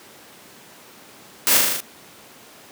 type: noise with echo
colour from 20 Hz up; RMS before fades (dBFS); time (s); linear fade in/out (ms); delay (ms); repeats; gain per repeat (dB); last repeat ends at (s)
white; -17; 1.47-1.57; 0; 39; 6; -2; 1.804
effects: pink hiss -45 dBFS RMS until 2.71 s + high-pass 200 Hz 12 dB/octave